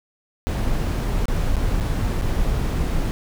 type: noise with dropouts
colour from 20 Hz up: brown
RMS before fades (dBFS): -21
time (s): 0.47-3.11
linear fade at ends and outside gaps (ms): 0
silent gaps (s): 1.255-1.282 / 1.559-1.567 / 1.8-1.808 / 2.214-2.221
effects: none